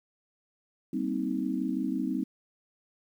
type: chord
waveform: sine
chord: C minor seventh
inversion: second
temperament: just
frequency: 196.22 / 235.5 / 261.6 / 314 Hz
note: G3 / Bb3 / C4 / Eb4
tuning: +2 / +18 / 0 / +16 cents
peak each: -34 / -36 / -31 / -33 dBFS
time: 0.93-2.24 s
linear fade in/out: 5 ms
effects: 10-bit